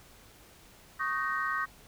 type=chord; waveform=sine; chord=Eb dominant seventh; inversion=third; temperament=equal with one note detuned; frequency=1108.7 / 1244.5 / 1541 / 1864.7 Hz; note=Db6 / Eb6 / G6 / Bb6; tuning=0 / 0 / -30 / 0 cents; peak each=-34 dBFS; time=0.99-1.66 s; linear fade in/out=20 ms; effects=tanh soft clip ceiling -19 dBFS + pink hiss -56 dBFS RMS until 1.87 s